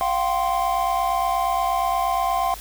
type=chord; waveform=triangle; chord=F suspended second; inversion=none; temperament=equal with one note detuned; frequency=698.5 / 767 / 1046.5 Hz; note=F5 / G5 / C6; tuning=0 / -38 / 0 cents; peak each=-22 dBFS; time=0.01-2.54 s; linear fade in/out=0 ms; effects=added 50 Hz sine -39 dBFS peak until 2.6 s + white hiss -39 dBFS RMS until 2.6 s